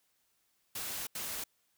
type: noise bursts at uneven times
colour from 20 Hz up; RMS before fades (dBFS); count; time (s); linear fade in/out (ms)
white; -39; 2; 0.75-1.07 / 1.15-1.44; 5
effects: white hiss -75 dBFS RMS until 1.77 s